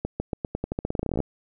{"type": "accelerating click train", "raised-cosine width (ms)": 2, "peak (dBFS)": -13, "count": 21, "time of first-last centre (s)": [0.05, 1.203], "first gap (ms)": 150, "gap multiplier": 0.88, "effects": []}